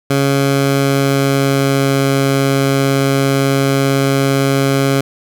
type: tone with pitch glide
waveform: 15% pulse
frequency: 138.59 to 137.08 Hz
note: C#3 to C#3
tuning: 0 to -19 cents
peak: -5 dBFS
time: 0.1-5.01 s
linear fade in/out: 5 ms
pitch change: -19 cents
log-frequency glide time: 0.28-2.09 s
effects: none